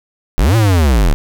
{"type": "linear two-way sweep", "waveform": "square", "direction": "up then down", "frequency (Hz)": [32, 116.54, 32], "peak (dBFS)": -9, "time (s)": [0.38, 1.14], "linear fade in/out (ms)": 0, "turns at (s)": 0.56, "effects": []}